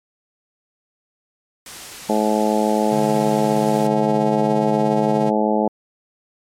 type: noise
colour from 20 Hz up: white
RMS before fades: -34 dBFS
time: 1.66-3.87 s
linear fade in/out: 2 ms
type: harmonic tone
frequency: 107.1 Hz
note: A2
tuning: 46 cents flat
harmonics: 2 / 3 / 4 / 5 / 6 / 7 / 8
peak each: -20 / -24 / -23 / -23 / -24 / -26 / -23 dBFS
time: 2.09-5.68 s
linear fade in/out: 5 ms
type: tone with tremolo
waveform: square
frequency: 146.83 Hz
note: D3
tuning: in tune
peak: -24 dBFS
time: 2.91-5.31 s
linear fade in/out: 20 ms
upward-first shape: sine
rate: 17 Hz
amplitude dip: 45%
effects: low-pass 10000 Hz 12 dB/octave + MP3 96 kbps